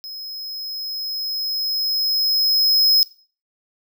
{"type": "tone with level ramp", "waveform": "square", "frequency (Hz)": 5120, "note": "D#8", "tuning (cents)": 49, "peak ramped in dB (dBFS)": [-32, -12], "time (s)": [0.04, 3.03], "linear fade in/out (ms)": 0, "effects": ["noise-tail reverb RT60 0.4 s tail -19 dB re dry"]}